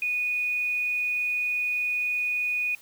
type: tone with frequency modulation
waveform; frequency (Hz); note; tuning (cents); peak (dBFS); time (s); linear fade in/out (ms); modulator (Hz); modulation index
sine; 2475; D#7; -10; -24; 0.02-2.75; 2; 23.4; 0.22
effects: white hiss -53 dBFS RMS until 2.81 s